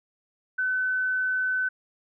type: tone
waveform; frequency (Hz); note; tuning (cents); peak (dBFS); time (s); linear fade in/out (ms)
sine; 1513; F#6; +38; -23; 0.58-1.69; 10
effects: none